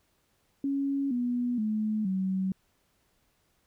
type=tone with pitch steps; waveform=sine; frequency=277.2 / 244.1 / 215 / 189.33 Hz; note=C#4 / B3 / A3 / F#3; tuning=0 / -20 / -40 / +40 cents; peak=-26 dBFS; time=0.64-2.52 s; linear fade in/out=2 ms; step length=470 ms; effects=pink hiss -71 dBFS RMS until 3.66 s